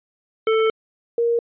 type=tone pair in turn; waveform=square / sine; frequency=442.4 / 468.5 Hz; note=A4 / A#4; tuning=+9 / +9 cents; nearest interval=minor second; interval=100 cents; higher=second; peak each=-16 dBFS; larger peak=neither; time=0.47-0.7 / 1.18-1.39 s; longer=first; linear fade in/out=2 ms; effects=resampled to 8000 Hz